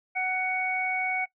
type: harmonic tone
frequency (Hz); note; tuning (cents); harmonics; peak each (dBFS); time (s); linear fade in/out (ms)
744; F#5; +9; 1 / 2 / 3; -30 / -38 / -27; 0.15-1.26; 20
effects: noise-tail reverb RT60 0.1 s tail -19 dB re dry